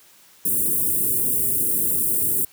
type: band-stop noise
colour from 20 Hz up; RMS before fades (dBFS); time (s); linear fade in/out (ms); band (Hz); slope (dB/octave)
white; -21; 0.45-2.45; 5; 440 to 8700; 48
effects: white hiss -52 dBFS RMS until 2.52 s + high-pass 80 Hz 12 dB/octave